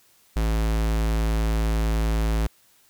square tone, 54.7 Hz, A1, 9 cents flat, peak -21 dBFS, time 0.36-2.47 s, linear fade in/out 5 ms, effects white hiss -59 dBFS RMS until 2.89 s

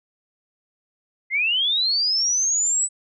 sine linear sweep, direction up, 2035 to 8010 Hz, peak -18 dBFS, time 1.3-2.89 s, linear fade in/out 50 ms, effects none

